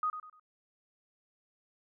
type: tone with echo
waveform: sine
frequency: 1246 Hz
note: D#6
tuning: 2 cents sharp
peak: -28 dBFS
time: 0.03-0.1 s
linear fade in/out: 2 ms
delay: 99 ms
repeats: 3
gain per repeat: -10 dB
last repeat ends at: 0.397 s
effects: none